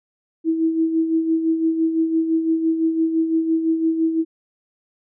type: tone with tremolo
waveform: sine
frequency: 324.4 Hz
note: E4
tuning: 28 cents flat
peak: -14 dBFS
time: 0.44-4.25 s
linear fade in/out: 50 ms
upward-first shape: sine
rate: 5.9 Hz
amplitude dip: 55%
effects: none